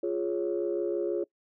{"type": "chord", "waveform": "sine", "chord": "Db major", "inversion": "first", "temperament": "equal", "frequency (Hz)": [349.2, 415.3, 554.4], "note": ["F4", "Ab4", "Db5"], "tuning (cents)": [0, 0, 0], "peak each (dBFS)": [-29, -31, -33], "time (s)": [0.03, 1.24], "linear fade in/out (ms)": 5, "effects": ["noise-tail reverb RT60 0.1 s tail -22 dB re dry", "tanh soft clip ceiling -19 dBFS"]}